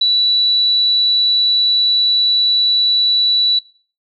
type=tone; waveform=sine; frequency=3945 Hz; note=B7; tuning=3 cents flat; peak=-10 dBFS; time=0.01-3.59 s; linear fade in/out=5 ms; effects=noise-tail reverb RT60 0.4 s tail -19 dB re dry